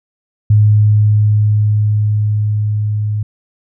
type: tone with level ramp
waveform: sine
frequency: 105.6 Hz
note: G#2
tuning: 29 cents sharp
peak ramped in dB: -5 to -14 dBFS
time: 0.5-3.23 s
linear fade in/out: 5 ms
effects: none